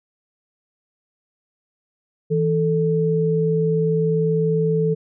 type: tone pair together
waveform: sine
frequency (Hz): 162.5 / 439.8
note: E3 / A4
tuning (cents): -24 / -1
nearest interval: octave + perfect fourth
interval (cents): 1723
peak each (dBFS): -19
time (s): 2.3-4.95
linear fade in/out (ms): 20
effects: none